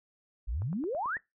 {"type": "exponential sweep", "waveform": "sine", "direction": "up", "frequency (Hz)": [45.69, 1982], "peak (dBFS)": -30, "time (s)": [0.47, 1.18], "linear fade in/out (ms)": 20}
{"type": "click train", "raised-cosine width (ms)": 1, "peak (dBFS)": -34, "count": 6, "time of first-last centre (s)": [0.62, 1.168], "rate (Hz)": 9.12}
{"effects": ["noise-tail reverb RT60 0.2 s tail -22 dB re dry"]}